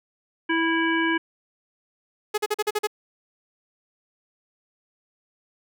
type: harmonic tone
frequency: 328.3 Hz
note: E4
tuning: 7 cents flat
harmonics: 1 / 3 / 5 / 7 / 9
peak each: -23 / -28 / -25 / -30 / -33 dBFS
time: 0.49-1.18 s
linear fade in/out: 10 ms
type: tone bursts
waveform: sawtooth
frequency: 421.9 Hz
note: G#4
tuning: 27 cents sharp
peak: -17 dBFS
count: 7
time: 2.34-2.872 s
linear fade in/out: 10 ms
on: 40 ms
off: 42 ms
effects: none